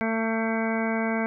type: harmonic tone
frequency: 224.2 Hz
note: A3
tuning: 33 cents sharp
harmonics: 1 / 2 / 3 / 4 / 5 / 6 / 7 / 9 / 10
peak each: -26 / -32 / -31 / -35 / -39 / -40 / -34 / -37 / -36 dBFS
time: 0.01-1.26 s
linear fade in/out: 0 ms
effects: none